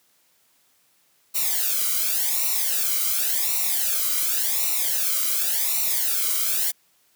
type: noise with flanger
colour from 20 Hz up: blue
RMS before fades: -23 dBFS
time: 1.34-6.72 s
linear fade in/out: 20 ms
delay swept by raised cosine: 0.61 to 1.15 ms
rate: 0.9 Hz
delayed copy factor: -0.95
effects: white hiss -63 dBFS RMS until 7.15 s + high-pass 100 Hz 12 dB/octave